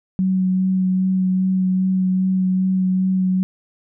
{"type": "tone with vibrato", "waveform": "sine", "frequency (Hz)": 186.8, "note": "F#3", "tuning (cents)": 17, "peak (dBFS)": -15, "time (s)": [0.19, 3.43], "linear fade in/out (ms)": 0, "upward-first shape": "sine", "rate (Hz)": 2.5, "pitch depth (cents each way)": 13, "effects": []}